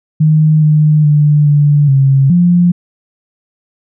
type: tone with pitch steps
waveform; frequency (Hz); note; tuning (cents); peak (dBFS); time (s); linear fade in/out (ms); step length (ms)
sine; 155 / 152.4 / 148.5 / 146.2 / 136.1 / 175.4; D#3 / D#3 / D3 / D3 / C#3 / F3; -6 / -36 / +20 / -7 / -31 / +8; -5; 0.2-2.72; 10; 420
effects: none